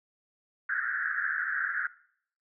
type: band-pass noise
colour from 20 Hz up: pink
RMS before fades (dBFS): -31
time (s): 0.69-1.87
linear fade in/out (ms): 2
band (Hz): 1400 to 1800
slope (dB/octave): 96
effects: noise-tail reverb RT60 0.6 s tail -19 dB re dry